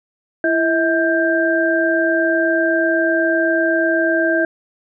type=tone cluster; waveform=sine; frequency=333.9 / 643 / 1582 Hz; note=E4 / E5 / G6; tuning=+22 / -43 / +15 cents; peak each=-18 dBFS; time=0.44-4.45 s; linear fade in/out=2 ms; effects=none